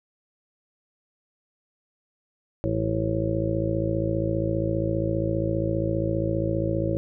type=harmonic tone; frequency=55 Hz; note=A1; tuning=in tune; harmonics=1 / 2 / 3 / 4 / 6 / 7 / 8 / 9 / 10; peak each=-34 / -28 / -31 / -37 / -28 / -36 / -39 / -36 / -29 dBFS; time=2.64-6.97 s; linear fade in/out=0 ms; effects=none